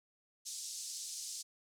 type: band-pass noise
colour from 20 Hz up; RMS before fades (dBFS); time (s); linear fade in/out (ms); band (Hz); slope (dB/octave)
pink; -44; 0.45-1.43; 20; 5000 to 8800; 24
effects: none